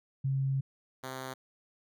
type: tone pair in turn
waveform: sine / 5% pulse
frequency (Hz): 135.2 / 130.82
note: C#3 / C3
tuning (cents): -43 / 0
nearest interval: minor second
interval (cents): 57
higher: first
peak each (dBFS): -27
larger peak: neither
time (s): 0.24-0.61 / 1.03-1.34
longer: first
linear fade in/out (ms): 10
effects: none